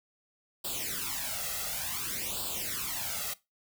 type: noise with flanger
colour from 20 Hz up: white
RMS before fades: -35 dBFS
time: 0.64-3.34 s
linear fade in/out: 10 ms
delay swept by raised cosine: 0.24 to 1.54 ms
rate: 0.56 Hz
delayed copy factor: +0.85
effects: noise-tail reverb RT60 0.2 s tail -18 dB re dry